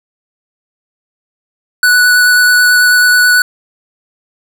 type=tone with vibrato; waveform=square; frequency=1480 Hz; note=F#6; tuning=in tune; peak=-6 dBFS; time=1.83-3.42 s; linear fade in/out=2 ms; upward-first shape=sine; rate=9.2 Hz; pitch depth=10 cents each way; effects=none